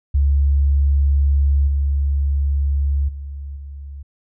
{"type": "tone with level steps", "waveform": "sine", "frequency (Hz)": 70.2, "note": "C#2", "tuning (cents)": 22, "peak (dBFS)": [-12, -15, -27, -30], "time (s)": [0.14, 4.03], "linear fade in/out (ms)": 10, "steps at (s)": [1.67, 3.08, 3.56], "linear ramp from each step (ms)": 10, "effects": []}